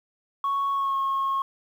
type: tone with pitch glide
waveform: sine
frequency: 1108.7 to 1086.5 Hz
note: C#6 to C#6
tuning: 0 to -35 cents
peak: -21 dBFS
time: 0.44-1.42 s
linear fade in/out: 2 ms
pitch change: -35 cents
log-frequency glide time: 0.72-0.97 s
effects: tanh soft clip ceiling -20 dBFS + 9-bit